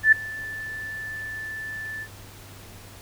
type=tone with ADSR envelope; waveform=sine; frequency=1756 Hz; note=A6; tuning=4 cents flat; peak=-9 dBFS; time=0.03-2.08 s; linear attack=92 ms; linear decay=7 ms; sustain=-22 dB; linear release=64 ms; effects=added 99 Hz sine -46 dBFS peak until 3.01 s + pink hiss -46 dBFS RMS until 3.01 s

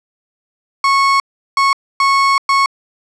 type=tone bursts at uneven times; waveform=35% pulse; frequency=1100 Hz; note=C#6; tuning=14 cents flat; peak=-8 dBFS; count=4; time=0.84-1.2 / 1.57-1.73 / 2-2.38 / 2.49-2.66 s; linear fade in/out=2 ms; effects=low-pass 6000 Hz 12 dB/octave

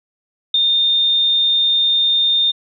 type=tone with ADSR envelope; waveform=sine; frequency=3635 Hz; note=A#7; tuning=44 cents flat; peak=-10 dBFS; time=0.54-2.52 s; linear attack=4 ms; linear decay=13 ms; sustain=-2 dB; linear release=18 ms; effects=none

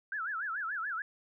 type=tone with vibrato; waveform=sine; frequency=1498 Hz; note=F#6; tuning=21 cents sharp; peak=-33 dBFS; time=0.12-1.02 s; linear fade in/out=2 ms; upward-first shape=sine; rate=6.9 Hz; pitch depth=250 cents each way; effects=none

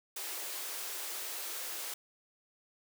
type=high-pass noise; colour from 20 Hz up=white; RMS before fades=-40 dBFS; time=0.16-1.94 s; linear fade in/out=5 ms; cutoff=310 Hz; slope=96 dB/octave; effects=none

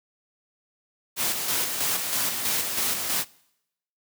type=noise with tremolo; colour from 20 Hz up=white; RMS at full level=-25 dBFS; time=1.16-3.25 s; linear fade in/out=50 ms; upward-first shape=square; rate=3.1 Hz; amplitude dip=40%; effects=noise-tail reverb RT60 0.8 s tail -23 dB re dry + high-pass 100 Hz 12 dB/octave

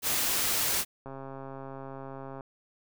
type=noise; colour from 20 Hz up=white; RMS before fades=-28 dBFS; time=0.02-0.85 s; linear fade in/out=50 ms
type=click train; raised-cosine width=1 ms; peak=-28 dBFS; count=183; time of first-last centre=1.06-2.408 s; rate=135 Hz
effects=none

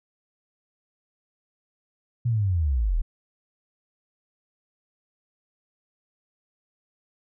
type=linear sweep; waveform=sine; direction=down; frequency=122.9 to 33.24 Hz; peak=-20 dBFS; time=2.25-3.02 s; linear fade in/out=10 ms; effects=none

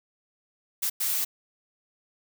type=noise bursts at uneven times; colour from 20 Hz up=blue; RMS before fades=-27 dBFS; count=2; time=0.82-0.9 / 1-1.25 s; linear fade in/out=10 ms; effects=none

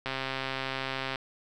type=click train; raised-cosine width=0.3 ms; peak=-16 dBFS; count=147; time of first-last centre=0.06-1.158 s; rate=133 Hz; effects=none

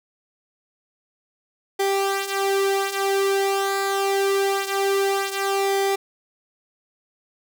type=tone with flanger; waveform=sawtooth; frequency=392.9 Hz; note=G4; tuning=4 cents sharp; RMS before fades=-22 dBFS; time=1.79-5.96 s; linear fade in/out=10 ms; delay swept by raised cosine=1.8 to 7.3 ms; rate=0.25 Hz; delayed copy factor=-0.65; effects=none

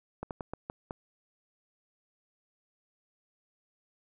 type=slowing click train; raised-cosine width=1 ms; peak=-22 dBFS; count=6; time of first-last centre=0.23-0.909 s; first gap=78 ms; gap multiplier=1.28; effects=none

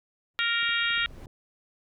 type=noise with exponential growth; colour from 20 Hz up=brown; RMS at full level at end=-40 dBFS; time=0.34-1.26 s; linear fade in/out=2 ms; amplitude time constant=200 ms
type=harmonic tone; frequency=466.2 Hz; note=A#4; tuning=in tune; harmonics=3 / 4 / 5 / 6 / 7 / 8; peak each=-29 / -30 / -31 / -32 / -32 / -33 dBFS; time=0.39-1.06 s; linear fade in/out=0 ms
type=clicks; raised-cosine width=2 ms; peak=-38 dBFS; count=9; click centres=0.63 / 0.692 / 0.906 / 0.978 / 1.049 / 1.108 / 1.181 / 1.228 / 1.269 s
effects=none

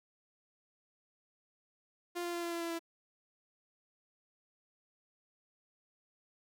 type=tone with pitch steps; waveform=sawtooth; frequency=349.3 / 346.7 / 344.1 / 341.5 / 339 / 336.4 / 333.9 Hz; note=F4 / F4 / F4 / F4 / E4 / E4 / E4; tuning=0 / -13 / -26 / -39 / +49 / +35 / +22 cents; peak=-32 dBFS; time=2.15-2.794 s; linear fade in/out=20 ms; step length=92 ms; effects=none

